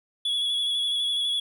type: tone with vibrato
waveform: triangle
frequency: 3385 Hz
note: G#7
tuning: 32 cents sharp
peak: -22 dBFS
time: 0.25-1.4 s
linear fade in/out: 5 ms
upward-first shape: square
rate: 12 Hz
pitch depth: 22 cents each way
effects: none